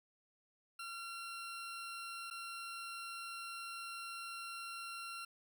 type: tone with dropouts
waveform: 20% pulse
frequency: 1369 Hz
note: F6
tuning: 35 cents flat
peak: -39 dBFS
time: 0.79-5.25 s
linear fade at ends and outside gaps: 5 ms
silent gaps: 2.302-2.309 s
effects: none